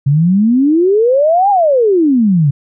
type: exponential two-way sweep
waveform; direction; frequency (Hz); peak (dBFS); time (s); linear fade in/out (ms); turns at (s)
sine; up then down; 134.2 to 831 to 134.2; -7; 0.06-2.51; 10; 1.5
effects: none